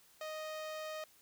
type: tone with notch filter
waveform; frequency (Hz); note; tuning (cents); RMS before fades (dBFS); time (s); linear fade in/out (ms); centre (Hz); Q
sawtooth; 622.3; D#5; 0; -43; 0.21-1.04; 2; 10000; 1.2
effects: white hiss -65 dBFS RMS until 1.21 s